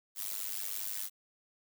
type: noise with amplitude modulation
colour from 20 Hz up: blue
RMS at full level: -34 dBFS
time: 0.15-1.1 s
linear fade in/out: 50 ms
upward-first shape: sine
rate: 99.8 Hz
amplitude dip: 100%
effects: none